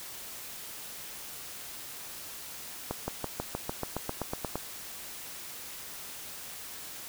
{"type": "accelerating click train", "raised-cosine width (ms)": 1, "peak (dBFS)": -17, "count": 13, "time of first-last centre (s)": [2.91, 4.556], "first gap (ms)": 170, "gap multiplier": 0.96, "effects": ["white hiss -43 dBFS RMS until 7.08 s"]}